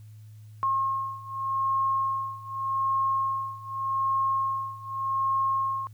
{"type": "beating tone pair", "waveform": "sine", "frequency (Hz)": [1076, 1076.84], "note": ["C6", "C6"], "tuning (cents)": [48, 49], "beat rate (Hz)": 0.84, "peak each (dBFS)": [-29, -27], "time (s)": [0.63, 5.87], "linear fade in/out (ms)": 0, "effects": ["added 107 Hz sine -44 dBFS peak until 5.93 s", "white hiss -66 dBFS RMS until 5.93 s"]}